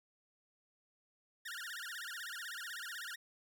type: tone with vibrato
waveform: sawtooth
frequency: 1614 Hz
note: G#6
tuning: 50 cents flat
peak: -39 dBFS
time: 1.45-3.16 s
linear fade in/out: 10 ms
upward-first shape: sine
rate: 16 Hz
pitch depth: 270 cents each way
effects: none